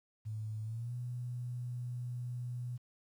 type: tone with pitch glide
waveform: sine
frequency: 108.6 to 122.61 Hz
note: A2 to B2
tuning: -22 to -12 cents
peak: -37 dBFS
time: 0.25-2.78 s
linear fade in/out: 20 ms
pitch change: +210 cents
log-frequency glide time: 0.63-0.94 s
effects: 11-bit